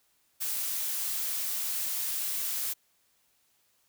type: noise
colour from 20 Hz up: blue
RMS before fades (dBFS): -32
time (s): 0.4-2.74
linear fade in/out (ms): 20
effects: white hiss -70 dBFS RMS until 3.88 s